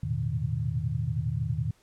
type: tone cluster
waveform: sine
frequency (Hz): 82.7 / 108.5 / 120.6 / 130.1 / 153.9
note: E2 / A2 / B2 / C3 / D#3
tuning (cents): +6 / -24 / -41 / -9 / -19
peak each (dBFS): -35 / -33 / -31 / -36 / -32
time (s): 0.03-1.71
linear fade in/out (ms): 5
effects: pink hiss -64 dBFS RMS until 1.82 s + low-pass 11000 Hz 12 dB/octave